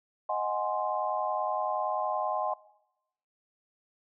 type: chord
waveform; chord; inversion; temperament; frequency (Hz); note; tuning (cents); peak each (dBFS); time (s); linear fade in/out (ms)
sine; Ab dominant seventh; second; equal; 622.3 / 740 / 830.6 / 1046.5; Eb5 / Gb5 / Ab5 / C6; 0 / 0 / 0 / 0; -33; 0.29-2.54; 5
effects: noise-tail reverb RT60 0.9 s tail -21 dB re dry